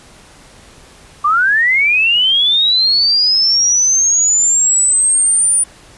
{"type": "linear sweep", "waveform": "sine", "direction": "up", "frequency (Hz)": [1145, 9450], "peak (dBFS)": -9, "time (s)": [1.24, 5.64], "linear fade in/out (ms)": 10, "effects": ["pink hiss -42 dBFS RMS until 5.97 s", "resampled to 24000 Hz"]}